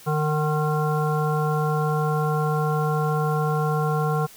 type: harmonic tone with a mistuned harmonic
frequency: 152.8 Hz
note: D#3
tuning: 31 cents flat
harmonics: 1 / 3 / 5 / 7 / 9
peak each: -22 / -27 / -29 / -30 / -32 dBFS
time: 0.06-4.27 s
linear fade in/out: 20 ms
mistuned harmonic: 5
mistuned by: -18 cents
effects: white hiss -47 dBFS RMS until 4.36 s